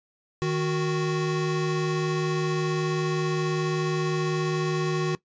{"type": "tone pair together", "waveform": "square", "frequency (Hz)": [155.56, 367.9], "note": ["D#3", "F#4"], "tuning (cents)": [0, -10], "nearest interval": "octave + minor third", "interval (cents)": 1490, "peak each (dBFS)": -27, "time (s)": [0.42, 5.15], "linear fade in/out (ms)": 0, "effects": ["noise-tail reverb RT60 0.1 s tail -19 dB re dry", "resampled to 16000 Hz"]}